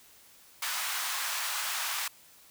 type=high-pass noise; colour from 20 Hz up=pink; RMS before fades=-33 dBFS; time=0.62-2.08 s; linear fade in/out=5 ms; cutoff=970 Hz; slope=24 dB/octave; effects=white hiss -57 dBFS RMS until 2.5 s